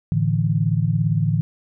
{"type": "chord", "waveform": "sine", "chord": "A suspended fourth", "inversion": "none", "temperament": "equal", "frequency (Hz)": [110, 146.83, 164.81], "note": ["A2", "D3", "E3"], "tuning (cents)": [0, 0, 0], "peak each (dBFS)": -21, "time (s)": [0.12, 1.41], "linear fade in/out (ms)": 0, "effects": []}